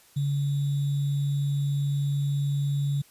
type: tone with sample-and-hold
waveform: sine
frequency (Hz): 141.6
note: C#3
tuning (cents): +37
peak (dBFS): -23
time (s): 0.16-3.02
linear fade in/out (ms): 10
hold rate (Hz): 3675
effects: white hiss -57 dBFS RMS until 3.1 s + resampled to 32000 Hz